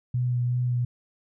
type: tone with vibrato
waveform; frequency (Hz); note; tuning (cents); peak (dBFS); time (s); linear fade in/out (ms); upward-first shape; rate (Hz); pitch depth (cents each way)
sine; 123.2; B2; -4; -22; 0.14-0.85; 5; sine; 2.7; 16
effects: none